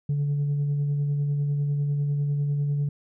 sine tone with tremolo, 144.2 Hz, D3, 31 cents flat, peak -19 dBFS, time 0.09-2.89 s, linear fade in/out 5 ms, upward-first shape sine, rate 10 Hz, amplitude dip 30%, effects tanh soft clip ceiling -20 dBFS

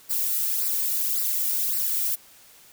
violet noise with flanger, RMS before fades -25 dBFS, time 0.09-2.16 s, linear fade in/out 20 ms, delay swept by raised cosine 0.3 to 1.9 ms, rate 1.8 Hz, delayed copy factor -0.65, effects white hiss -52 dBFS RMS until 2.72 s

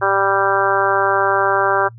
harmonic tone, 196 Hz, G3, in tune, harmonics 2 / 3 / 4 / 5 / 6 / 7 / 8, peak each -21 / -21 / -21 / -21 / -21 / -21 / -21 dBFS, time 0.01-1.89 s, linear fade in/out 20 ms, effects noise-tail reverb RT60 0.1 s tail -26 dB re dry + added 115 Hz sine -36 dBFS peak until 1.98 s

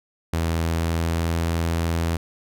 sawtooth tone with pitch glide, 82.41 to 83.27 Hz, E2 to E2, 0 to +18 cents, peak -17 dBFS, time 0.33-2.17 s, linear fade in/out 5 ms, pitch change +18 cents, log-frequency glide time 0.55-1.31 s, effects none

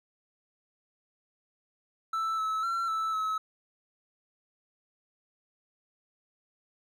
triangle tone with pitch steps, 1322 / 1300 / 1357 / 1315 / 1290 Hz, E6 / E6 / E6 / E6 / E6, +5 / -24 / +50 / -5 / -38 cents, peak -26 dBFS, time 2.13-3.38 s, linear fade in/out 5 ms, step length 250 ms, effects none

